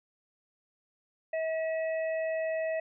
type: harmonic tone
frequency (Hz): 643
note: E5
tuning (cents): -43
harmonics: 1 / 3 / 4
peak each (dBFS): -29 / -40 / -45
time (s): 1.33-2.8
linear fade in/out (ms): 5
effects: none